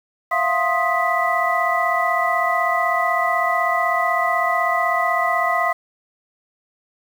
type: tone cluster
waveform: sine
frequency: 675 / 711 / 1054 / 1248 / 1973 Hz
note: E5 / F5 / C6 / D#6 / B6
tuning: +41 / +31 / +12 / +5 / -2 cents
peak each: -23 dBFS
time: 0.31-5.73 s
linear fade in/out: 10 ms
effects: 7-bit